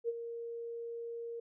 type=tone with ADSR envelope; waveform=sine; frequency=466.2 Hz; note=A#4; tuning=in tune; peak=-29 dBFS; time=0.04-1.4 s; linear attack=46 ms; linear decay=33 ms; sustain=-10 dB; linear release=6 ms; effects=none